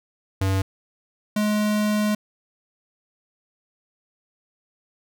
square tone pair in turn, 96 / 210.6 Hz, G2 / G#3, -36 / +24 cents, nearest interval octave + major second, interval 1360 cents, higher second, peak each -20 dBFS, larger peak neither, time 0.41-0.62 / 1.36-2.15 s, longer second, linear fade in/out 5 ms, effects none

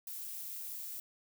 violet noise, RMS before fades -43 dBFS, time 0.07-1 s, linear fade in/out 2 ms, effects none

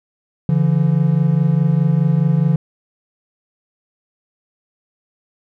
triangle tone pair together, 143.48 / 168.3 Hz, D3 / E3, -40 / +36 cents, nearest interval minor third, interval 276 cents, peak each -13 dBFS, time 0.49-2.56 s, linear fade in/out 2 ms, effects none

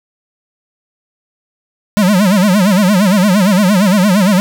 square tone with vibrato, 195.2 Hz, G3, 7 cents flat, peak -8 dBFS, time 1.97-4.4 s, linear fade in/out 0 ms, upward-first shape sine, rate 8.7 Hz, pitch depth 170 cents each way, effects none

